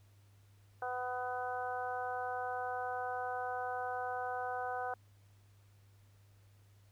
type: harmonic tone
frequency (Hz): 250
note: B3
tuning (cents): +21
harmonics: 2 / 3 / 4 / 5 / 6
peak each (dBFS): -43 / -38 / -46 / -46 / -44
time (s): 0.82-4.94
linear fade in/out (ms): 2
effects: added 100 Hz sine -61 dBFS peak until 6.91 s + pink hiss -72 dBFS RMS until 6.91 s